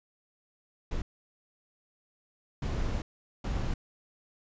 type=noise bursts at uneven times; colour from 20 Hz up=brown; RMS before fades=-31 dBFS; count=3; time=0.91-1.02 / 2.62-3.02 / 3.44-3.74 s; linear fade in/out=5 ms; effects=resampled to 16000 Hz